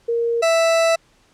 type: tone pair in turn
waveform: sine / 40% pulse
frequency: 466.6 / 659.9 Hz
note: A#4 / E5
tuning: +2 / +2 cents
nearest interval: tritone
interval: 600 cents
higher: second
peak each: -17 / -13 dBFS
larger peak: second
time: 0.08-0.42 / 0.42-0.96 s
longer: second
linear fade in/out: 10 ms
effects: pink hiss -57 dBFS RMS until 1.33 s + low-pass 8000 Hz 12 dB/octave